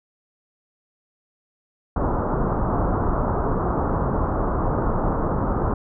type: low-pass noise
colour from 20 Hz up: pink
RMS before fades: -22 dBFS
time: 1.96-5.74 s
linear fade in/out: 5 ms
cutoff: 1300 Hz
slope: 48 dB/octave
effects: none